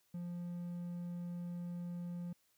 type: tone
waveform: triangle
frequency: 174.61 Hz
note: F3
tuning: in tune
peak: -38 dBFS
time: 0.14-2.33 s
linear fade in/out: 5 ms
effects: white hiss -75 dBFS RMS until 2.57 s